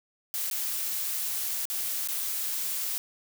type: noise with dropouts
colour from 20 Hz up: blue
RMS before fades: -31 dBFS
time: 0.34-2.98 s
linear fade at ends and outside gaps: 0 ms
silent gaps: 0.5-0.512 / 1.654-1.7 / 2.075-2.086 s
effects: none